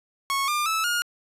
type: tone with pitch steps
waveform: sawtooth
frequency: 1100 / 1199.6 / 1308.1 / 1426.5 Hz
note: C#6 / D6 / E6 / F6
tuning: -14 / +36 / -14 / +36 cents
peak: -19 dBFS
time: 0.3-1.02 s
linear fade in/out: 0 ms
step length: 180 ms
effects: resampled to 32000 Hz